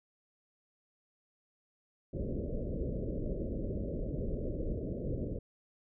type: low-pass noise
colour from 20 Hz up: pink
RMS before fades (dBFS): -36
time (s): 2.13-5.39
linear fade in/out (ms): 10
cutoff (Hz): 600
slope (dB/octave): 96
effects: none